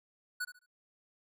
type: tone with echo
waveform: square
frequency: 1474 Hz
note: F#6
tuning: 7 cents flat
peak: -34 dBFS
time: 0.4-0.45 s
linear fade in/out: 10 ms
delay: 71 ms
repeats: 3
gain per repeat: -12 dB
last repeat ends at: 0.663 s
effects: none